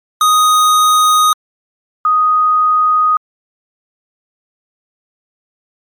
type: tone pair in turn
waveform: square / sine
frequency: 1246 / 1246 Hz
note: D#6 / D#6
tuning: +2 / +2 cents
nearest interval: unison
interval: 0 cents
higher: neither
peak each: -8 dBFS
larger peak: neither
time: 0.21-1.33 / 2.05-3.17 s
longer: neither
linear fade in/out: 2 ms
effects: MP3 64 kbps